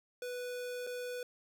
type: tone with dropouts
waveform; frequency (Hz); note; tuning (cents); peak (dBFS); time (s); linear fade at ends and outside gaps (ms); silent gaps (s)
square; 493.7; B4; -1; -39; 0.22-1.23; 2; 0.867-0.871
effects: none